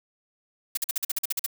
blue noise bursts, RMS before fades -26 dBFS, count 11, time 0.75-1.463 s, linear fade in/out 5 ms, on 23 ms, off 46 ms, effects none

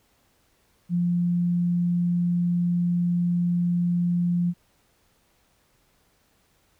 sine tone, 174.61 Hz, F3, in tune, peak -20 dBFS, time 0.89-4.54 s, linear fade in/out 50 ms, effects pink hiss -65 dBFS RMS until 6.79 s

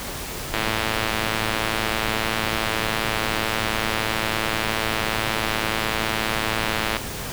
click train, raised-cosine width 0.3 ms, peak -6 dBFS, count 708, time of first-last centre 0.54-6.967 s, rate 110 Hz, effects pink hiss -31 dBFS RMS until 7.32 s

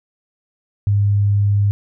sine tone, 101.6 Hz, G#2, 38 cents flat, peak -12 dBFS, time 0.87-1.71 s, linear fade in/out 0 ms, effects none

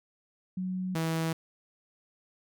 sine / sawtooth tone pair in turn, 185 / 162.55 Hz, F#3 / E3, 0 / -24 cents, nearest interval major second, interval 224 cents, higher first, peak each -30 / -24 dBFS, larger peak second, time 0.57-0.95 / 0.95-1.33 s, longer neither, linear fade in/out 5 ms, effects none

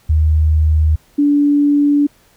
sine tone pair in turn, 77.78 / 289.2 Hz, D#2 / D4, 0 / -27 cents, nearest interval octave + major seventh, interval 2273 cents, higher second, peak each -9 dBFS, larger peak neither, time 0.09-0.96 / 1.18-2.07 s, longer second, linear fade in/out 10 ms, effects pink hiss -52 dBFS RMS until 2.36 s

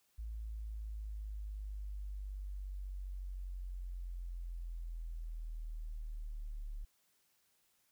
sine linear sweep, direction down, 55 to 36.29 Hz, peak -40 dBFS, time 0.18-6.85 s, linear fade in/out 10 ms, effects white hiss -75 dBFS RMS until 7.91 s

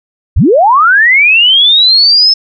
sine linear sweep, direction up, 35.1 to 5274 Hz, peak -3 dBFS, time 0.36-2.34 s, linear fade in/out 10 ms, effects none

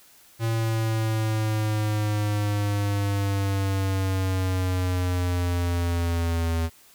square linear sweep, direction down, 114.1 to 81.8 Hz, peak -23 dBFS, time 0.39-6.7 s, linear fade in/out 50 ms, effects white hiss -54 dBFS RMS until 6.94 s

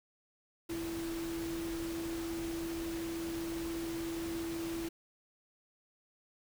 sine tone in noise, 332.5 Hz, E4, 15 cents sharp, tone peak -36 dBFS, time 0.69-4.89 s, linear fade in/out 10 ms, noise pink, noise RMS -45 dBFS, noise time 0.69-4.89 s, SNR +6 dB, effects none

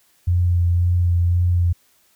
sine tone with vibrato, 87.6 Hz, F2, 6 cents sharp, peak -14 dBFS, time 0.27-1.73 s, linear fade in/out 10 ms, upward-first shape sine, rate 1.9 Hz, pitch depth 18 cents each way, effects white hiss -59 dBFS RMS until 2.15 s

